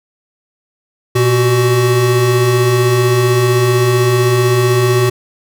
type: tone pair together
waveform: square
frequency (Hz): 120 / 375.7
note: B2 / F#4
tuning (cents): -49 / +26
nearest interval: octave + minor sixth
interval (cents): 1975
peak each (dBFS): -13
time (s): 1.15-5.1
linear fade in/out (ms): 10
effects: none